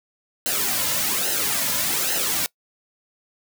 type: noise with flanger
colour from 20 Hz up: white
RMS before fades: -23 dBFS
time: 0.46-2.46 s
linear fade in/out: 0 ms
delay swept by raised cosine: 0.86 to 2.66 ms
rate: 1.2 Hz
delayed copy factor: -0.7
effects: noise-tail reverb RT60 0.1 s tail -23 dB re dry

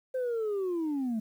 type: linear sweep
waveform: sine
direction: down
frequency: 523.3 to 212.1 Hz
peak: -26 dBFS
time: 0.14-1.2 s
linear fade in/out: 10 ms
effects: tanh soft clip ceiling -27 dBFS + 10-bit

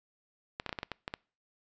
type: clicks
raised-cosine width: 0.3 ms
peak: -19 dBFS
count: 9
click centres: 0.599 / 0.663 / 0.693 / 0.728 / 0.788 / 0.831 / 0.917 / 1.079 / 1.139 s
effects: noise-tail reverb RT60 0.4 s tail -26 dB re dry + resampled to 16000 Hz

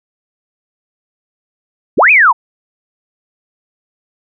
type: linear two-way sweep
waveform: sine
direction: up then down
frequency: 99.7 to 2600 to 835 Hz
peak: -4 dBFS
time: 1.97-2.33 s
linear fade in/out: 20 ms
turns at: 2.11 s
effects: none

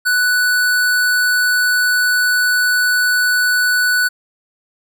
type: tone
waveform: square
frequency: 1485 Hz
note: F#6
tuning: 6 cents sharp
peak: -13 dBFS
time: 0.05-4.09 s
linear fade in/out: 20 ms
effects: none

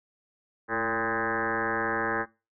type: tone with frequency modulation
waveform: sine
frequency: 1031 Hz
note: C6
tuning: 26 cents flat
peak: -25 dBFS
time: 0.68-2.26 s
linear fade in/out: 50 ms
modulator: 116 Hz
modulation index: 6.6
effects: noise-tail reverb RT60 0.3 s tail -21 dB re dry

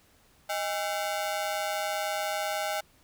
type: ring-modulated tone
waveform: sawtooth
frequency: 718 Hz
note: F5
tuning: 48 cents sharp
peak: -22 dBFS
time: 0.49-2.81 s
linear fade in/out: 10 ms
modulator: 93 Hz
effects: pink hiss -62 dBFS RMS until 3.03 s

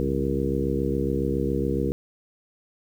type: harmonic tone with a mistuned harmonic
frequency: 67.2 Hz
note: C2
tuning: 47 cents sharp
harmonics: 1 / 2 / 3 / 4 / 5 / 6 / 7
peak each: -30 / -30 / -30 / -30 / -30 / -30 / -30 dBFS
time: 0-1.92 s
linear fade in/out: 0 ms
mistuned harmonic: 2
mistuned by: +90 cents
effects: 9-bit

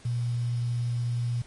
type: tone with quantisation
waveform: sine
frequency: 120 Hz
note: B2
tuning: 49 cents flat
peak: -25 dBFS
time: 0.05-1.42 s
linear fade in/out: 5 ms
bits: 8
effects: pink hiss -53 dBFS RMS until 1.46 s + MP3 48 kbps

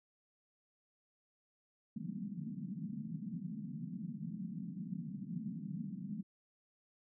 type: band-pass noise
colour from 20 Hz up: pink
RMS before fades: -43 dBFS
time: 1.96-6.23 s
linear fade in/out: 5 ms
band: 160 to 230 Hz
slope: 48 dB/octave
effects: none

